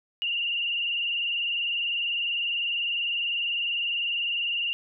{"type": "tone with vibrato", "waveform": "sine", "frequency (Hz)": 2815, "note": "F7", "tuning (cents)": 13, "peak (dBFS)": -25, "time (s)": [0.22, 4.73], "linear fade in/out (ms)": 0, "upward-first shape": "triangle", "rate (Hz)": 20, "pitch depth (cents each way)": 68, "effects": []}